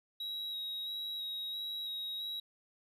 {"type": "tone with vibrato", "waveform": "triangle", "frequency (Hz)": 3833, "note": "A#7", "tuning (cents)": 47, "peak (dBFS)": -36, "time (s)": [0.2, 2.4], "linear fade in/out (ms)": 5, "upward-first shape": "square", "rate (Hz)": 1.5, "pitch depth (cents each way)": 14, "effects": []}